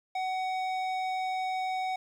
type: tone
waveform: square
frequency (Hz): 749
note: F#5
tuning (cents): +21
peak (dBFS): -30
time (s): 0.15-1.96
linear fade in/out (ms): 5
effects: low-pass 4000 Hz 12 dB/octave + 10-bit